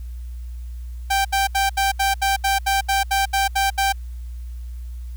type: tone bursts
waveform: sawtooth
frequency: 784 Hz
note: G5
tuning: in tune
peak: -13 dBFS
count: 13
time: 1.1-3.926 s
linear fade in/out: 10 ms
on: 150 ms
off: 73 ms
effects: added 60 Hz sine -29 dBFS peak until 5.16 s + white hiss -57 dBFS RMS until 5.16 s